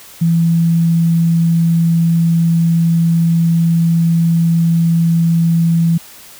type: tone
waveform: sine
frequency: 166.7 Hz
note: E3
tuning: 20 cents sharp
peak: -9 dBFS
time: 0.21-5.98 s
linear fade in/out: 10 ms
effects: white hiss -38 dBFS RMS until 6.39 s